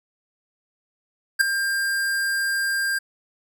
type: tone with ADSR envelope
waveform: square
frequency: 1597 Hz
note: G6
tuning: 32 cents sharp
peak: -11 dBFS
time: 1.39-2.99 s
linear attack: 21 ms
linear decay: 4 ms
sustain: -11 dB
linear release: 12 ms
effects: none